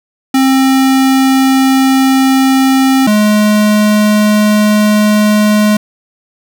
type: tone pair in turn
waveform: square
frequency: 265.6 / 210.8 Hz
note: C4 / G#3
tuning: +26 / +26 cents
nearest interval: major third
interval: 400 cents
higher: first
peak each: -7 dBFS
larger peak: neither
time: 0.34-3.07 / 3.07-5.77 s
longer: first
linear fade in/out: 5 ms
effects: none